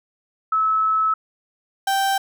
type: tone pair in turn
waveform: sine / 35% pulse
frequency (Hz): 1299 / 781.8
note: E6 / G5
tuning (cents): -26 / -5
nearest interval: major sixth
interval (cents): 879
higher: first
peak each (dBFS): -16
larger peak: neither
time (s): 0.52-1.14 / 1.87-2.18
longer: first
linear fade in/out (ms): 5
effects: none